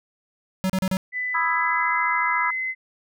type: tone bursts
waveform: square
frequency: 188.4 Hz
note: F#3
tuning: 32 cents sharp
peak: -21 dBFS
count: 4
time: 0.64-0.969 s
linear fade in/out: 0 ms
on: 56 ms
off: 35 ms
type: tone with pitch glide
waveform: sine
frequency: 1998 to 2047 Hz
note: B6 to C7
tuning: +20 to -38 cents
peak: -24 dBFS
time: 1.12-2.75 s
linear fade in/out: 50 ms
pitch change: +42 cents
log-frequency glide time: 1.51-1.98 s
type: chord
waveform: sine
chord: E major seventh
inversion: second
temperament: equal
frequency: 987.8 / 1244.5 / 1318.5 / 1661.2 Hz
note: B5 / D#6 / E6 / G#6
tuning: 0 / 0 / 0 / 0 cents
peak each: -24 / -29 / -27 / -28 dBFS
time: 1.34-2.51 s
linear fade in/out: 10 ms
effects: none